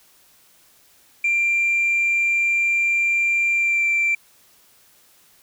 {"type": "tone with pitch glide", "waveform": "sine", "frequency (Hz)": [2373, 2350], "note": ["D7", "D7"], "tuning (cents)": [17, 1], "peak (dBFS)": -15, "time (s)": [1.24, 4.15], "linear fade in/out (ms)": 5, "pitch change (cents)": -16, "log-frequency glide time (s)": [3.52, 3.86], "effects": ["tanh soft clip ceiling -14 dBFS", "white hiss -55 dBFS RMS until 5.42 s"]}